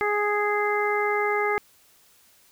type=harmonic tone; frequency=415.3 Hz; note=G#4; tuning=in tune; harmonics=1 / 2 / 3 / 4 / 5; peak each=-25 / -28 / -29 / -32 / -28 dBFS; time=0.01-1.58 s; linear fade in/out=0 ms; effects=white hiss -58 dBFS RMS until 2.51 s